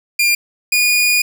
sawtooth tone pair in turn, 2399 / 2447 Hz, D7 / D#7, +36 / -29 cents, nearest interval unison, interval 35 cents, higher second, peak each -8 dBFS, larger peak neither, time 0.19-0.35 / 0.72-1.22 s, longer second, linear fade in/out 5 ms, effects none

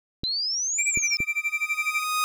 clicks, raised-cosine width 3 ms, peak -19 dBFS, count 3, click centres 0.235 / 0.974 / 1.204 s
sine exponential two-way sweep, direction up then down, 3964 to 7902 to 5140 Hz, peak -24 dBFS, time 0.24-1.17 s, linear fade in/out 0 ms, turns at 0.88 s
triangle tone with tremolo, 2349 Hz, D7, in tune, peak -19 dBFS, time 0.78-2.04 s, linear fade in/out 10 ms, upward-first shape sine, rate 12 Hz, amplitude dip 100%
sawtooth tone with exponential growth, 1244.5 Hz, D#6, in tune, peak -17 dBFS, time 0.9-2.24 s, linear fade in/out 0 ms, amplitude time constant 290 ms
effects none

